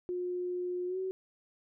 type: tone with pitch glide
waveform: sine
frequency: 358.6 to 376.6 Hz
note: F4 to F#4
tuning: +46 to +31 cents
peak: -32 dBFS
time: 0.09-1.11 s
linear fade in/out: 0 ms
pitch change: +85 cents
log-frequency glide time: 0.87-0.98 s
effects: none